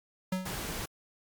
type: tone with exponential decay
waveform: square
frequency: 186.1 Hz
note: F#3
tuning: 10 cents sharp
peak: -27 dBFS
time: 0.32-0.68 s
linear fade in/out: 5 ms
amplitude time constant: 77 ms
type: noise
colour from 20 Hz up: pink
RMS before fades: -37 dBFS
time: 0.45-0.86 s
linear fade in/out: 10 ms
effects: Opus 48 kbps